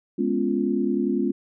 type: chord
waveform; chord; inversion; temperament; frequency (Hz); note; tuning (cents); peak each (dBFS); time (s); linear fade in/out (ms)
sine; C# dominant seventh; second; equal; 207.7 / 246.9 / 277.2 / 349.2; G#3 / B3 / C#4 / E#4; 0 / 0 / 0 / 0; -26; 0.18-1.32; 10
effects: none